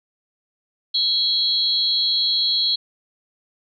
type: tone cluster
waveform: sine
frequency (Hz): 3323 / 3952 / 4256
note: G#7 / B7 / C8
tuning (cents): 0 / 0 / +29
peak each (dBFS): -25 / -21 / -20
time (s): 0.94-2.76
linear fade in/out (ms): 10
effects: none